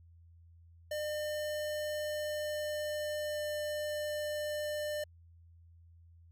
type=tone with pitch glide; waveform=square; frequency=603 to 598.8 Hz; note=D5 to D5; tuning=+46 to +33 cents; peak=-35 dBFS; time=0.91-5.04 s; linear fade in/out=5 ms; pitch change=-13 cents; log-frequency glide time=1.94-4.14 s; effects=added 84 Hz sine -56 dBFS peak until 6.31 s